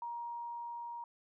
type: tone with level ramp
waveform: sine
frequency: 944 Hz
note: A#5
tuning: 22 cents sharp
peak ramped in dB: -38 to -41 dBFS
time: 0.02-1.04 s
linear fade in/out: 2 ms
effects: none